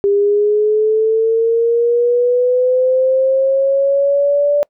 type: linear sweep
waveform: sine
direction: up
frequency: 399.8 to 584 Hz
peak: -10 dBFS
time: 0.04-4.63 s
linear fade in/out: 0 ms
effects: noise-tail reverb RT60 0.1 s tail -26 dB re dry